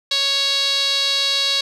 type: tone with band-pass filter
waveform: sawtooth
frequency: 554.4 Hz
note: C#5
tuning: in tune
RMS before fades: -19 dBFS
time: 0.11-1.61 s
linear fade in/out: 5 ms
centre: 4100 Hz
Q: 5.7
effects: none